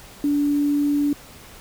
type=tone with quantisation; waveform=sine; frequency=289.4 Hz; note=D4; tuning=25 cents flat; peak=-17 dBFS; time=0.24-1.13 s; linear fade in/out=2 ms; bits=7; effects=pink hiss -44 dBFS RMS until 1.6 s